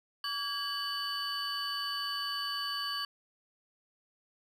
triangle tone cluster, 1143 / 1639 / 2974 / 4544 Hz, D6 / G#6 / F#7 / C#8, -47 / -23 / +8 / +42 cents, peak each -37 / -39 / -37 / -36 dBFS, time 0.24-3.05 s, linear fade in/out 2 ms, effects none

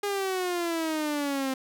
sawtooth exponential sweep, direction down, 410.4 to 261.6 Hz, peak -23 dBFS, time 0.03-1.54 s, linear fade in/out 5 ms, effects none

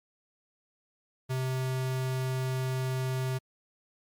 square tone, 130 Hz, C3, 11 cents flat, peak -29 dBFS, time 1.29-3.39 s, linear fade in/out 20 ms, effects MP3 96 kbps

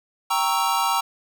square chord, G diminished seventh, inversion none, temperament equal, 784 / 932.3 / 1108.7 / 1318.5 Hz, G5 / Bb5 / Db6 / Fb6, 0 / 0 / 0 / 0 cents, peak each -27 / -24 / -28 / -26 dBFS, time 0.3-1.01 s, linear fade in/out 10 ms, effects none

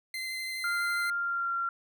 30% pulse tone with vibrato, 2068 Hz, C7, 21 cents flat, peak -31 dBFS, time 0.14-1.1 s, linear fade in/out 2 ms, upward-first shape triangle, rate 12 Hz, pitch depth 12 cents each way
sine tone with pitch glide, 1400 to 1374.4 Hz, F6 to F6, +4 to -28 cents, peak -28 dBFS, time 0.64-1.69 s, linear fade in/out 2 ms, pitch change -32 cents, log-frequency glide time 1.09-1.54 s
effects none

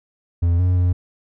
triangle tone with pitch steps, 85.8 / 90.5 / 89.3 Hz, F2 / F#2 / F2, -30 / -38 / +39 cents, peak -12 dBFS, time 0.42-0.93 s, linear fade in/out 10 ms, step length 170 ms, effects none

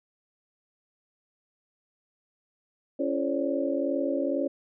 sine tone cluster, 277 / 338.8 / 428.7 / 536 / 578 Hz, C#4 / E4 / A4 / C5 / D5, -1 / +48 / -45 / +42 / -28 cents, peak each -29 / -32 / -38 / -31 / -31 dBFS, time 2.99-4.48 s, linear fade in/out 10 ms, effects none

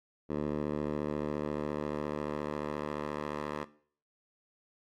10% pulse tone with band-pass filter sweep, 74.3 Hz, D2, 21 cents sharp, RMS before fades -35 dBFS, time 0.29-3.65 s, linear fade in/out 20 ms, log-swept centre 380 to 920 Hz, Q 0.85, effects noise-tail reverb RT60 0.5 s tail -18 dB re dry + AAC 64 kbps

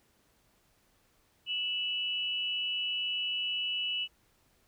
sine tone pair together, 2641 / 2944 Hz, E7 / F#7, +3 / -9 cents, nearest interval major second, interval 188 cents, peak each -37 / -31 dBFS, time 1.46-4.08 s, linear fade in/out 50 ms, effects pink hiss -69 dBFS RMS until 4.67 s

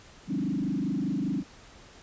sine tone with frequency modulation, 233.1 Hz, A#3, in tune, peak -26 dBFS, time 0.27-1.44 s, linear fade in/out 50 ms, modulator 25 Hz, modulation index 2.8, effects pink hiss -52 dBFS RMS until 2.02 s + resampled to 16000 Hz

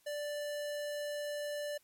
square tone, 587.3 Hz, D5, in tune, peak -37 dBFS, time 0.06-1.78 s, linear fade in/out 10 ms, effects white hiss -70 dBFS RMS until 1.83 s + MP3 64 kbps

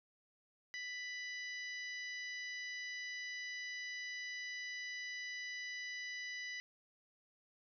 harmonic tone, 990 Hz, B5, 4 cents sharp, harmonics 2 / 3 / 4 / 5 / 6, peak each -43 / -53 / -55 / -53 / -57 dBFS, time 0.74-6.6 s, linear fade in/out 0 ms, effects none

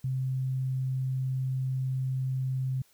sine tone, 130.81 Hz, C3, in tune, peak -27 dBFS, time 0.04-2.82 s, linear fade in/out 5 ms, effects white hiss -64 dBFS RMS until 2.93 s

